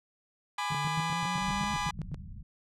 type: chord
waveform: sawtooth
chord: G# diminished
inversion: none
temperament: just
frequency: 830.6 / 996.7 / 1196.1 Hz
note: G#5 / B5 / D6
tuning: 0 / +16 / +31 cents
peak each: -31 / -30 / -33 dBFS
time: 0.58-1.91 s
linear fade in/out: 5 ms
type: linear sweep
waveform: triangle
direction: up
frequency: 140 to 209.4 Hz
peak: -33 dBFS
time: 0.7-1.74 s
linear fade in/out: 5 ms
type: tone bursts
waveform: sine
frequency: 155.56 Hz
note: D#3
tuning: in tune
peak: -31 dBFS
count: 12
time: 0.72-2.144 s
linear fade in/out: 0 ms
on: 27 ms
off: 100 ms
type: low-pass noise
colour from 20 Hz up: pink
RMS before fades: -43 dBFS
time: 1.4-2.43 s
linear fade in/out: 5 ms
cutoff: 200 Hz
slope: 48 dB/octave
effects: low-pass 7000 Hz 12 dB/octave